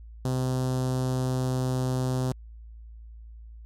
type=tone with notch filter; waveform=sawtooth; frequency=128.6 Hz; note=C3; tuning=30 cents flat; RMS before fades=-27 dBFS; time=0.25-2.32 s; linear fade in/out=0 ms; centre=2200 Hz; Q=0.56; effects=added 56 Hz sine -42 dBFS peak until 3.65 s + low-pass 11000 Hz 12 dB/octave